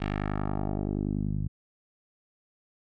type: tone with low-pass filter sweep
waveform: 10% pulse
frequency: 50.6 Hz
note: G#1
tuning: 44 cents flat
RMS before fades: -30 dBFS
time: 0-1.48 s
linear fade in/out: 10 ms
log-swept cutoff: 3000 to 130 Hz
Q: 1.5
effects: none